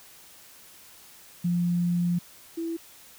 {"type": "tone pair in turn", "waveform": "sine", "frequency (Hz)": [174.61, 331.5], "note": ["F3", "E4"], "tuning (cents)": [0, 10], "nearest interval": "major seventh", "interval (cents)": 1110, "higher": "second", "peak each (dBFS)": [-22, -28], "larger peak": "first", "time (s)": [[1.44, 2.19], [2.57, 2.77]], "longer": "first", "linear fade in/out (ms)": 10, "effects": ["white hiss -51 dBFS RMS until 3.18 s"]}